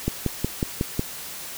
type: click train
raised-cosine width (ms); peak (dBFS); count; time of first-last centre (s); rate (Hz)
3; -9; 6; 0.08-0.994; 5.47
effects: white hiss -36 dBFS RMS until 1.57 s